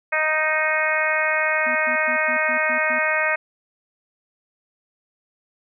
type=harmonic tone; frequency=311.1 Hz; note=D#4; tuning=in tune; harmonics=2 / 3 / 4 / 5 / 6 / 7 / 8; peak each=-25 / -30 / -28 / -25 / -24 / -25 / -28 dBFS; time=0.12-3.36 s; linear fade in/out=10 ms
type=tone bursts; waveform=sine; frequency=246.9 Hz; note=B3; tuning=in tune; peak=-32 dBFS; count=7; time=1.66-2.992 s; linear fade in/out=10 ms; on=96 ms; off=110 ms
effects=none